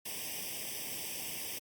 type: noise with comb filter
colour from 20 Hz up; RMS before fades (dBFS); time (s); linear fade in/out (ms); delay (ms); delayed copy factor
white; -40; 0.05-1.59; 10; 0.36; +1
effects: high-pass 100 Hz 12 dB/octave + Opus 48 kbps